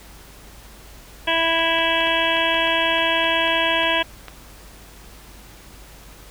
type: harmonic tone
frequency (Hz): 329.6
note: E4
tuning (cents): 0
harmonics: 1 / 2 / 3 / 5 / 6 / 7 / 8 / 9 / 10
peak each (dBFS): -30 / -24 / -24 / -24 / -30 / -29 / -25 / -27 / -25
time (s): 1.27-4.03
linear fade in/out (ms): 10
type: clicks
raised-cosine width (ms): 0.3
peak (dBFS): -18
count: 12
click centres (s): 1.592 / 1.786 / 2.007 / 2.072 / 2.368 / 2.544 / 2.674 / 2.983 / 3.243 / 3.478 / 3.833 / 4.283
effects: added 50 Hz sine -45 dBFS peak until 6.3 s + pink hiss -45 dBFS RMS until 6.3 s